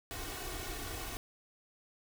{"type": "noise with comb filter", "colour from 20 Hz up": "pink", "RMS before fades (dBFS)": -41, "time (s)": [0.11, 1.17], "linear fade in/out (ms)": 0, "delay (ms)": 2.7, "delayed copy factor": 0.9, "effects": []}